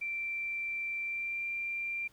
sine tone with pitch glide, 2349 to 2371 Hz, D7 to D7, 0 to +16 cents, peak -33 dBFS, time 0.01-2.08 s, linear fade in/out 10 ms, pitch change +16 cents, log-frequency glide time 1.02-1.45 s, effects pink hiss -65 dBFS RMS until 2.12 s

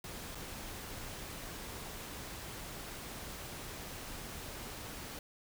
pink noise with dropouts, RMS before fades -45 dBFS, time 0.04-5.19 s, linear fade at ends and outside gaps 2 ms, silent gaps 0.349-0.353 s, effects none

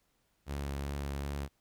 sawtooth tone with vibrato, 70.3 Hz, C#2, 25 cents sharp, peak -31 dBFS, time 0.46-1.49 s, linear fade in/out 50 ms, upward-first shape triangle, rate 2.6 Hz, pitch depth 19 cents each way, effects pink hiss -75 dBFS RMS until 1.6 s

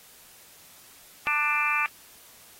harmonic tone with a mistuned harmonic, 296.4 Hz, D4, 16 cents sharp, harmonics 3 / 4 / 5 / 6 / 7 / 8 / 9, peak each -34 / -28 / -33 / -34 / -37 / -26 / -30 dBFS, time 1.27-1.86 s, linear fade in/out 0 ms, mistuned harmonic 9, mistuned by -22 cents, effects white hiss -52 dBFS RMS until 2.59 s + AAC 48 kbps

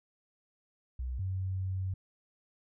sine tone pair in turn, 62.9 / 94.24 Hz, B1 / F#2, +32 / +32 cents, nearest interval perfect fifth, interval 700 cents, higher second, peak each -33 / -31 dBFS, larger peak second, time 0.99-1.19 / 1.19-1.94 s, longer second, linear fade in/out 5 ms, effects none

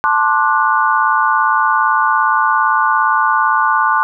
sine chord, D dominant seventh, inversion second, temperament just, 881 / 1057.2 / 1174.7 / 1468.3 Hz, A5 / C6 / D6 / F#6, +2 / +18 / 0 / -14 cents, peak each -16 dBFS, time 0.04-4.03 s, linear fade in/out 0 ms, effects none

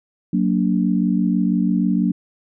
sine chord, Gb augmented, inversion none, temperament just, 185 / 231.2 / 289.1 Hz, Gb3 / Bb3 / D4, 0 / -14 / -27 cents, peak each -18 / -20 / -22 dBFS, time 0.33-2.12 s, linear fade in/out 5 ms, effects none

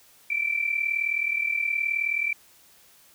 sine tone pair together, 2310 / 2349 Hz, D7 / D7, -29 / 0 cents, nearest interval unison, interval 29 cents, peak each -28 / -25 dBFS, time 0.3-2.33 s, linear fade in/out 5 ms, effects white hiss -56 dBFS RMS until 3.14 s

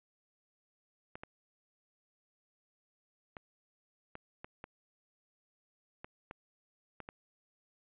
clicks, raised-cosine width 0.5 ms, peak -29 dBFS, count 10, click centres 1.155 / 1.235 / 3.368 / 4.154 / 4.445 / 4.641 / 6.045 / 6.311 / 7.003 / 7.089 s, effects resampled to 8000 Hz

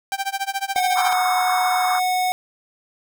sawtooth tone with tremolo, 784 Hz, G5, in tune, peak -16 dBFS, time 0.12-1.13 s, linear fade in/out 0 ms, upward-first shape sine, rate 14 Hz, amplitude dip 95%
square tone, 735 Hz, F#5, 12 cents flat, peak -19 dBFS, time 0.76-2.32 s, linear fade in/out 0 ms
white band-pass noise, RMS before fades -25 dBFS, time 0.95-2 s, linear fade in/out 20 ms, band 910 to 1400 Hz, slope 48 dB/octave
effects none

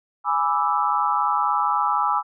sine chord, E dominant seventh, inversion first, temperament equal, 830.6 / 987.8 / 1174.7 / 1318.5 Hz, G#5 / B5 / D6 / E6, 0 / 0 / 0 / 0 cents, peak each -24 dBFS, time 0.24-2.23 s, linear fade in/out 50 ms, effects none

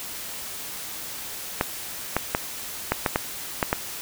clicks, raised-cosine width 0.5 ms, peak -5 dBFS, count 8, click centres 1.611 / 2.166 / 2.349 / 2.92 / 3.062 / 3.159 / 3.628 / 3.729 s, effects white hiss -35 dBFS RMS until 4.01 s

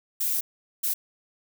violet noise bursts at uneven times, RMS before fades -26 dBFS, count 2, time 0.2-0.41 / 0.83-0.94 s, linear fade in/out 10 ms, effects none

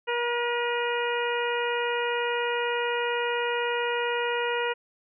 harmonic tone with a mistuned harmonic, 477.9 Hz, A#4, 43 cents sharp, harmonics 1 / 2 / 3 / 4 / 5 / 6, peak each -28 / -31 / -33 / -34 / -35 / -36 dBFS, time 0.07-4.74 s, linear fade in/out 20 ms, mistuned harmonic 5, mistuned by +40 cents, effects none

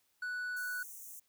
triangle tone, 1480 Hz, F#6, in tune, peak -34 dBFS, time 0.22-0.83 s, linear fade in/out 5 ms
white high-pass noise, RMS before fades -49 dBFS, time 0.56-1.2 s, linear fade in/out 10 ms, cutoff 5900 Hz, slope 96 dB/octave
effects white hiss -75 dBFS RMS until 1.28 s

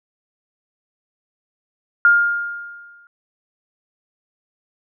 sine tone with exponential decay, 1410 Hz, F6, 16 cents sharp, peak -7 dBFS, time 2.05-3.07 s, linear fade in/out 1 ms, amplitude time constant 220 ms, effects none

